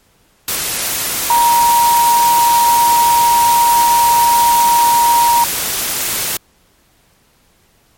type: tone in noise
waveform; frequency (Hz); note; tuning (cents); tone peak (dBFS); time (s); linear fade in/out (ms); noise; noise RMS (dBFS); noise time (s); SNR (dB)
sine; 944; A#5; +22; -8; 1.3-5.44; 2; white; -18; 0.48-6.37; +7
effects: pink hiss -54 dBFS RMS until 7.97 s + MP3 64 kbps